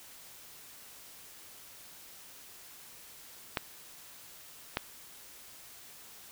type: clicks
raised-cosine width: 0.3 ms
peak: -13 dBFS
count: 2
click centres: 3.572 / 4.771 s
effects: white hiss -52 dBFS RMS until 6.31 s